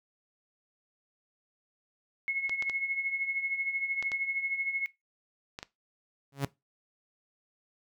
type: tone with tremolo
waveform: sine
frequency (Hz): 2179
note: C#7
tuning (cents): -30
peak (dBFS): -26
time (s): 2.28-4.86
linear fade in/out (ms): 0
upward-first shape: triangle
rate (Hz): 13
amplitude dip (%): 70
type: clicks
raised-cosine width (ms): 0.2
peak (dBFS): -21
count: 7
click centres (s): 2.495 / 2.624 / 2.697 / 4.026 / 4.118 / 5.589 / 5.629
type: tone with exponential growth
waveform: sawtooth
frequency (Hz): 138.8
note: C#3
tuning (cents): +3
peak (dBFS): -22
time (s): 6.32-6.45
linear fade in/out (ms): 5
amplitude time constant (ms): 27
effects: noise-tail reverb RT60 0.2 s tail -19 dB re dry